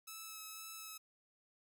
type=tone with vibrato; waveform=5% pulse; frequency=1300 Hz; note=E6; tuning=24 cents flat; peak=-36 dBFS; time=0.07-0.98 s; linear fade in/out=10 ms; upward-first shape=sine; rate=2 Hz; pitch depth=14 cents each way; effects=none